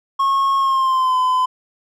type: tone with pitch glide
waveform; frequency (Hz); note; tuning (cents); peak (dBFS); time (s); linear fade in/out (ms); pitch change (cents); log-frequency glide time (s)
triangle; 1090 to 1017; C#6 to C6; -29 to -50; -12; 0.19-1.46; 10; -121; 0.58-1.17
effects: none